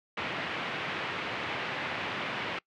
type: band-pass noise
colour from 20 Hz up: white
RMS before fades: -35 dBFS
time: 0.17-2.59 s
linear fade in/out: 5 ms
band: 100 to 2800 Hz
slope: 24 dB/octave
effects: noise-tail reverb RT60 0.1 s tail -24 dB re dry